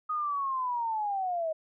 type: linear sweep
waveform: sine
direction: down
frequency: 1252 to 623 Hz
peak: -28 dBFS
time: 0.09-1.53 s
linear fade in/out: 10 ms
effects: none